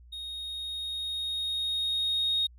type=tone with level ramp; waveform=triangle; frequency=3729 Hz; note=A#7; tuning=in tune; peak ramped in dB=-35 to -21 dBFS; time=0.12-2.47 s; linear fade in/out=10 ms; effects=tanh soft clip ceiling -21 dBFS + added 60 Hz sine -50 dBFS peak until 2.58 s